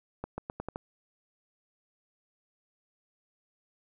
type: accelerating click train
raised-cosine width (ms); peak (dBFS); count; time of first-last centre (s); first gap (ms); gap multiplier
1; -21; 6; 0.24-0.759; 140; 0.85
effects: none